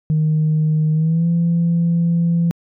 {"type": "tone with pitch glide", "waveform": "sine", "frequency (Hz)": [155.2, 169.25], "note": ["D#3", "E3"], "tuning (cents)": [-4, 46], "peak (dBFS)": -12, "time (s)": [0.1, 2.51], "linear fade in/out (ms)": 0, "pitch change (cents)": 150, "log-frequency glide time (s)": [0.93, 1.27], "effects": ["tanh soft clip ceiling -10 dBFS"]}